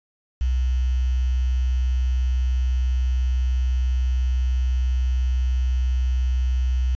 sine tone with quantisation, 63 Hz, B1, 35 cents sharp, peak -18 dBFS, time 0.41-6.95 s, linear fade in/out 0 ms, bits 7, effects resampled to 16000 Hz

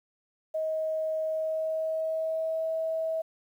sine tone with pitch glide, 632 to 645.3 Hz, D#5 to E5, +27 to -37 cents, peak -27 dBFS, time 0.54-3.22 s, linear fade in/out 10 ms, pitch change +36 cents, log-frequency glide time 1.23-2.71 s, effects 10-bit

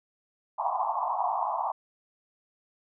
white band-pass noise, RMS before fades -29 dBFS, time 0.58-1.72 s, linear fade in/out 10 ms, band 670 to 1100 Hz, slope 96 dB/octave, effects none

